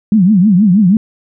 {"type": "tone with vibrato", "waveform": "sine", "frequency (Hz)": 196, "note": "G3", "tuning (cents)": 0, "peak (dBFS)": -5, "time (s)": [0.12, 0.97], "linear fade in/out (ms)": 2, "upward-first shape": "triangle", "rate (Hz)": 6.3, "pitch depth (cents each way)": 260, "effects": []}